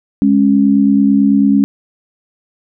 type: tone pair together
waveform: sine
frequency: 206.5 / 275.6 Hz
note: G#3 / C#4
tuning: -10 / -10 cents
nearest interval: perfect fourth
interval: 500 cents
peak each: -10 dBFS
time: 0.22-1.64 s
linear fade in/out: 0 ms
effects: none